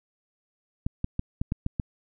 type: clicks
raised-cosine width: 5 ms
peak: -14 dBFS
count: 7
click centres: 0.865 / 1.044 / 1.194 / 1.415 / 1.521 / 1.664 / 1.798 s
effects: none